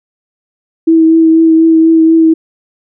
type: tone with vibrato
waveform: sine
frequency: 324.2 Hz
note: E4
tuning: 29 cents flat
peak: -3 dBFS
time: 0.87-2.34 s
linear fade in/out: 10 ms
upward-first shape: triangle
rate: 4.1 Hz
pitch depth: 19 cents each way
effects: none